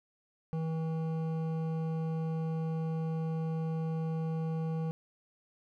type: tone with hard clipping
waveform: triangle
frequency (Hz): 161.1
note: E3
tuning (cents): -39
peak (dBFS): -33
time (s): 0.53-4.91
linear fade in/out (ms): 0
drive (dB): 15
effects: none